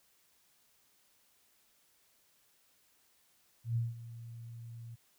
sine tone with ADSR envelope, 116.54 Hz, A#2, in tune, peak -28 dBFS, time 3.64-4.96 s, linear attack 120 ms, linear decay 180 ms, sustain -16 dB, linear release 18 ms, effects white hiss -70 dBFS RMS until 5.18 s

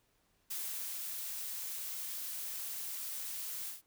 blue noise with ADSR envelope, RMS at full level -39 dBFS, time 0.5-3.82 s, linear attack 11 ms, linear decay 460 ms, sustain -2 dB, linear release 150 ms, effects pink hiss -74 dBFS RMS until 3.86 s

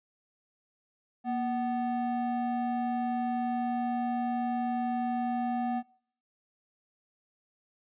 triangle ring-modulated tone, 493.9 Hz, B4, in tune, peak -23 dBFS, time 1.24-5.83 s, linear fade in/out 50 ms, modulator 256 Hz, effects noise-tail reverb RT60 0.6 s tail -24 dB re dry + resampled to 8000 Hz

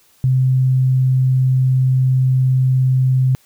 sine tone, 129.8 Hz, C3, 13 cents flat, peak -11 dBFS, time 0.24-3.35 s, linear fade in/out 0 ms, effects white hiss -54 dBFS RMS until 3.45 s

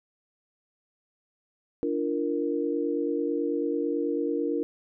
sine chord, Bb major, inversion first, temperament equal with one note detuned, 293.7 / 342.8 / 466.2 Hz, D4 / F4 / Bb4, 0 / -32 / 0 cents, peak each -29 / -30 / -29 dBFS, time 1.83-4.63 s, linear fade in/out 0 ms, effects none

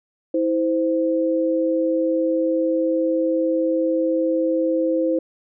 sine tone pair together, 324.4 / 518 Hz, E4 / C5, -28 / -17 cents, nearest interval minor sixth, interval 811 cents, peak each -20 dBFS, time 0.34-5.19 s, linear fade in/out 5 ms, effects none

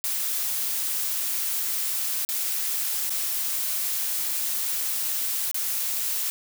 blue noise with dropouts, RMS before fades -27 dBFS, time 0.04-6.3 s, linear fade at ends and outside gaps 0 ms, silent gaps 2.249-2.289 / 3.095-3.104 / 5.514-5.544 s, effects none

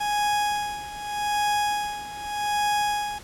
40% pulse tone with tremolo, 830.6 Hz, G#5, in tune, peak -20 dBFS, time 0-3.19 s, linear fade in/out 10 ms, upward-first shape sine, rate 0.83 Hz, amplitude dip 80%, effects pink hiss -45 dBFS RMS until 3.23 s + low-pass 11000 Hz 12 dB/octave

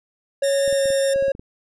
triangle tone with pitch glide, 554.4 to 547.4 Hz, C#5 to C#5, 0 to -22 cents, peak -15 dBFS, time 0.42-1.32 s, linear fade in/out 5 ms, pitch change -22 cents, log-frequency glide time 0.72-0.84 s
5% pulse tone with vibrato, 1821 Hz, A#6, 41 cents flat, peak -16 dBFS, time 0.43-1.14 s, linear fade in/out 10 ms, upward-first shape square, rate 10 Hz, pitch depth 13 cents each way
clicks, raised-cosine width 3 ms, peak -25 dBFS, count 9, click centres 0.678 / 0.727 / 0.857 / 0.904 / 1.16 / 1.225 / 1.282 / 1.351 / 1.395 s
effects resampled to 24000 Hz

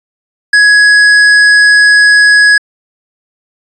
sine tone with hard clipping, 1673 Hz, G#6, 12 cents sharp, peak -4 dBFS, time 0.53-2.58 s, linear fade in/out 5 ms, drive 9 dB, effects resampled to 24000 Hz

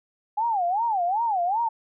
sine tone with vibrato, 807 Hz, G#5, 50 cents flat, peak -21 dBFS, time 0.37-1.69 s, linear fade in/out 10 ms, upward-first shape sine, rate 2.6 Hz, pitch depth 270 cents each way, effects none

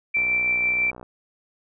sine tone with tremolo, 2342 Hz, D7, 5 cents flat, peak -18 dBFS, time 0.14-0.91 s, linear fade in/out 10 ms, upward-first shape triangle, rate 6.1 Hz, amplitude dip 25%
click train, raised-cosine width 1 ms, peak -25 dBFS, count 54, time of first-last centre 0.17-1.029 s, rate 61.7 Hz
effects none

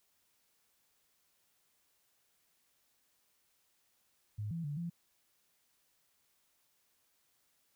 sine tone with pitch steps, 104.9 / 166.8 / 145.5 / 170.6 Hz, G#2 / E3 / D3 / F3, +18 / +21 / -16 / -40 cents, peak -36 dBFS, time 4.38-4.9 s, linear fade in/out 10 ms, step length 130 ms, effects white hiss -75 dBFS RMS until 7.75 s

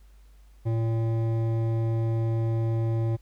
sine tone with hard clipping, 113.6 Hz, A#2, 44 cents flat, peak -25 dBFS, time 0.65-3.17 s, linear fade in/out 20 ms, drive 12 dB, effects added 50 Hz sine -50 dBFS peak until 3.21 s + pink hiss -66 dBFS RMS until 3.21 s

